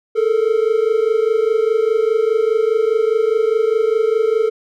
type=tone pair together; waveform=triangle; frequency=430.8 / 455.7 Hz; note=A4 / A#4; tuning=-37 / -39 cents; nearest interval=minor second; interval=98 cents; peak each=-14 dBFS; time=0.15-4.5 s; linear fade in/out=20 ms; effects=none